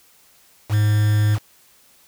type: tone with quantisation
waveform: triangle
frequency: 105.6 Hz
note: G#2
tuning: 29 cents sharp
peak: -12 dBFS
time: 0.69-1.39 s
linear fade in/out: 50 ms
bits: 5
effects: white hiss -54 dBFS RMS until 2.07 s